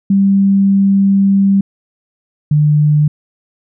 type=tone pair in turn; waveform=sine; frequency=196.5 / 149.61 Hz; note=G3 / D3; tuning=+4 / +32 cents; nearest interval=perfect fourth; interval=472 cents; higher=first; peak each=-7 dBFS; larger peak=neither; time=0.1-1.61 / 2.51-3.08 s; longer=first; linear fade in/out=5 ms; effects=none